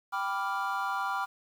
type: chord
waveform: triangle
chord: G dominant seventh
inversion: none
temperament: equal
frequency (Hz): 784 / 987.8 / 1174.7 / 1396.9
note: G5 / B5 / D6 / F6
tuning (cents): 0 / 0 / 0 / 0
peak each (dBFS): -33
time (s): 0.12-1.26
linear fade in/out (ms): 20
effects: 9-bit